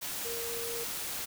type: tone in noise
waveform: sine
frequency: 466.2 Hz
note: A#4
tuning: in tune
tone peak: -38 dBFS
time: 0.24-0.85 s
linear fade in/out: 20 ms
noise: white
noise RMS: -37 dBFS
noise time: 0.01-1.26 s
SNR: -4 dB
effects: none